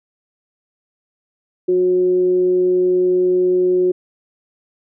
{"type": "tone with frequency modulation", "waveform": "sine", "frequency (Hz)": 363.7, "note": "F#4", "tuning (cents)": -30, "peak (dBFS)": -12, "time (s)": [1.68, 3.92], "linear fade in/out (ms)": 10, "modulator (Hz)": 183, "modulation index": 0.21, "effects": []}